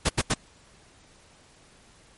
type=noise bursts; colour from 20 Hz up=pink; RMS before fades=-22 dBFS; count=3; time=0.05-0.341 s; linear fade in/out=10 ms; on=43 ms; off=81 ms; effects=pink hiss -56 dBFS RMS until 2.17 s + MP3 48 kbps